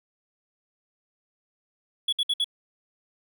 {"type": "tone bursts", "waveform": "triangle", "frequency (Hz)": 3378, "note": "G#7", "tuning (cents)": 29, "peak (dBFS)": -20, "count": 4, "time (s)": [2.08, 2.444], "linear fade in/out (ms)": 5, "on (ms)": 46, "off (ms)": 60, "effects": []}